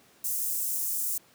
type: high-pass noise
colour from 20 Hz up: white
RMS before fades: -30 dBFS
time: 0.24-1.18 s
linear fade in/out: 5 ms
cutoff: 7200 Hz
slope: 24 dB/octave
effects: pink hiss -59 dBFS RMS until 1.34 s + high-pass 150 Hz 12 dB/octave